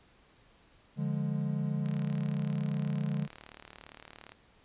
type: chord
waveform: triangle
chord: D diminished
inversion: none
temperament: equal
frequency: 146.83 / 174.61 / 207.7 Hz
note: D3 / F3 / Ab3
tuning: 0 / 0 / 0 cents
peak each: -30 / -34 / -33 dBFS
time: 0.96-3.28 s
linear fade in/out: 50 ms
type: click train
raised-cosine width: 0.3 ms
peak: -31 dBFS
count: 93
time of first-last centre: 1.86-4.32 s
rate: 37.4 Hz
effects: pink hiss -63 dBFS RMS until 4.64 s + resampled to 8000 Hz